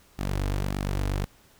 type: tone with flanger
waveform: sawtooth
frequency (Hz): 48.57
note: G1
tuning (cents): -15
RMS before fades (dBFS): -28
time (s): 0.18-1.26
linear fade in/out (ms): 20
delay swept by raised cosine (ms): 1.9 to 5.4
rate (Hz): 1.7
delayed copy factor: -0.55
effects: pink hiss -58 dBFS RMS until 1.59 s